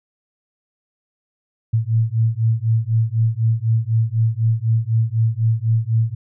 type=beating tone pair; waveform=sine; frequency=110.9 / 114.9 Hz; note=A2 / A#2; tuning=+14 / -25 cents; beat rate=4 Hz; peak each=-18 dBFS; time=1.73-6.15 s; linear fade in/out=10 ms; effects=none